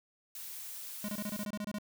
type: noise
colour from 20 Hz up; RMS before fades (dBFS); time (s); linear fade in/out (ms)
blue; -44; 0.35-1.45; 2
type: tone bursts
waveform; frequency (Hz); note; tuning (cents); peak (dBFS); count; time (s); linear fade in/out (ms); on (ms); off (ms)
square; 207.7; G#3; 0; -36; 11; 1.04-1.785; 2; 45; 25
effects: none